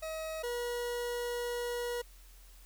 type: tone pair in turn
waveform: 40% pulse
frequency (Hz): 636 / 481.6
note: D#5 / B4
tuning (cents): +38 / -44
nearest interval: perfect fourth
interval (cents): 482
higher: first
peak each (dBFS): -36 / -33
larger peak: second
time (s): 0.02-0.43 / 0.43-2.02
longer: second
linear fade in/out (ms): 10
effects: added 43 Hz sine -53 dBFS peak until 2.65 s + white hiss -61 dBFS RMS until 2.65 s